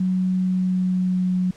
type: tone with pitch glide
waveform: sine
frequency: 185 to 182.88 Hz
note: F#3 to F#3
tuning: 0 to -20 cents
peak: -18 dBFS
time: 0-1.51 s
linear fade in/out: 5 ms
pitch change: -20 cents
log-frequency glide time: 0.37-1.34 s
effects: pink hiss -51 dBFS RMS until 1.56 s + low-pass 8000 Hz 12 dB/octave